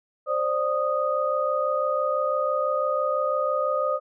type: tone cluster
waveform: sine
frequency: 527 / 593 / 1241 Hz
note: C5 / D5 / D#6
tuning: +12 / +17 / -5 cents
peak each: -26 dBFS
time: 0.26-4 s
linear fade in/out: 50 ms
effects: none